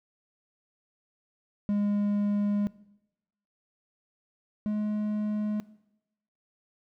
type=tone pair in turn; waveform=triangle; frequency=205 / 210.9 Hz; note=G#3 / G#3; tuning=-22 / +27 cents; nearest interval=unison; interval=49 cents; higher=second; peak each=-22 / -24 dBFS; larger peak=first; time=1.69-2.67 / 4.66-5.6 s; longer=first; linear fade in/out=0 ms; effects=noise-tail reverb RT60 0.9 s tail -20 dB re dry